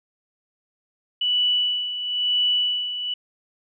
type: tone with tremolo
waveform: sine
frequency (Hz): 2960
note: F#7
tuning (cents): 0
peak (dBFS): -17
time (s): 1.21-3.14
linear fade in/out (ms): 5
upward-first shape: sine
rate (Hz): 1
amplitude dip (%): 65
effects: none